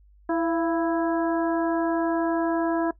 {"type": "harmonic tone with a mistuned harmonic", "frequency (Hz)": 329.6, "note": "E4", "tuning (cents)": 0, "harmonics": [1, 2, 3, 4, 5], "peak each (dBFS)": [-23, -28, -32, -37, -36], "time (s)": [0.29, 2.91], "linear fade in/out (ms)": 5, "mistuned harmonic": 2, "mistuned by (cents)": 46, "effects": ["noise-tail reverb RT60 0.1 s tail -18 dB re dry", "added 50 Hz sine -52 dBFS peak until 2.99 s"]}